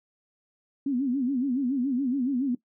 sine tone with vibrato, 261.6 Hz, C4, in tune, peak -23 dBFS, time 0.86-2.55 s, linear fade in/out 5 ms, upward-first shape sine, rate 7.1 Hz, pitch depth 150 cents each way, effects noise-tail reverb RT60 0.1 s tail -17 dB re dry

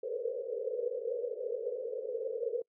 white band-pass noise, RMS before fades -36 dBFS, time 0.03-2.62 s, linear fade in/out 5 ms, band 440 to 520 Hz, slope 96 dB/octave, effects noise-tail reverb RT60 0.1 s tail -26 dB re dry

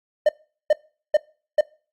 triangle tone bursts, 606 Hz, D#5, 46 cents flat, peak -10 dBFS, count 4, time 0.26-1.61 s, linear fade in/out 5 ms, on 30 ms, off 410 ms, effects noise-tail reverb RT60 0.4 s tail -23 dB re dry + Opus 48 kbps

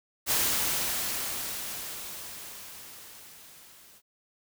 white noise with level ramp, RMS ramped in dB -25 to -55 dBFS, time 0.26-4.02 s, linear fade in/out 50 ms, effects none

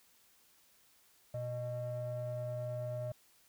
triangle ring-modulated tone, 246.9 Hz, B3, in tune, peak -30 dBFS, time 1.34-3.12 s, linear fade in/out 5 ms, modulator 368 Hz, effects tanh soft clip ceiling -31 dBFS + white hiss -67 dBFS RMS until 3.48 s

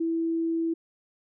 sine tone, 329.6 Hz, E4, in tune, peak -24 dBFS, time 0-0.74 s, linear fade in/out 10 ms, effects none

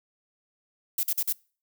violet noise bursts, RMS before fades -26 dBFS, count 4, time 0.98-1.327 s, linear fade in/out 5 ms, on 53 ms, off 45 ms, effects noise-tail reverb RT60 0.4 s tail -25 dB re dry

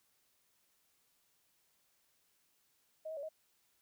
sine tone with pitch steps, 629 / 639 / 565 / 630 Hz, D#5 / D#5 / C#5 / D#5, +19 / +46 / +33 / +21 cents, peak -40 dBFS, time 3.05-3.29 s, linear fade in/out 10 ms, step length 60 ms, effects white hiss -75 dBFS RMS until 3.81 s

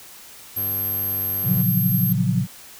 sine tone, 12480 Hz, G9, 9 cents flat, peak -22 dBFS, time 0.56-2.13 s, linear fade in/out 10 ms
sawtooth tone with pitch glide, 98 to 96.59 Hz, G2 to G2, 0 to -25 cents, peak -28 dBFS, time 0.56-1.63 s, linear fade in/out 20 ms, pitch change -25 cents, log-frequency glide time 0.94-1.23 s
sine chord, Gb major seventh, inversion first, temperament just, 115.62 / 138.75 / 173.43 / 185 Hz, Bb2 / Db3 / F3 / Gb3, -14 / +2 / -12 / 0 cents, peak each -23 dBFS, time 1.43-2.47 s, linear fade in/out 50 ms
effects white hiss -43 dBFS RMS until 2.79 s

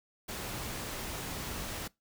pink noise, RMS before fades -39 dBFS, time 0.28-1.88 s, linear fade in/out 10 ms, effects noise-tail reverb RT60 0.2 s tail -23 dB re dry

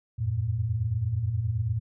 sine tone cluster, 86 / 95.2 / 114.1 Hz, F2 / F#2 / A#2, -26 / +50 / -37 cents, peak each -33 / -32 / -26 dBFS, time 0.18-1.8 s, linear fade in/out 20 ms, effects none

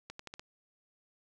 accelerating click train, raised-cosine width 0.2 ms, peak -26 dBFS, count 5, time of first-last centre 0.1-0.395 s, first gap 94 ms, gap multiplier 0.84, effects none

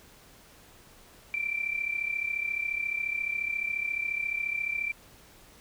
sine tone with amplitude modulation, 2349 Hz, D7, in tune, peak -25 dBFS, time 1.34-4.92 s, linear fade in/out 0 ms, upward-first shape sine, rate 34.3 Hz, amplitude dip 75%, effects pink hiss -55 dBFS RMS until 5.6 s

